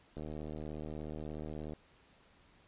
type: click train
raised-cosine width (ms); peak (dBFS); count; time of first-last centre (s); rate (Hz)
2; -30; 121; 0.17-1.735; 76.7
effects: pink hiss -65 dBFS RMS until 2.67 s + resampled to 8000 Hz